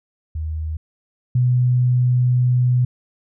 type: tone pair in turn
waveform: sine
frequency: 78.5 / 124.61 Hz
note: D#2 / B2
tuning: +16 / +16 cents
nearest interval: minor sixth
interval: 800 cents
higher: second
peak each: -22 / -13 dBFS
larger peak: second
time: 0.35-0.77 / 1.35-2.85 s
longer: second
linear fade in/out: 5 ms
effects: none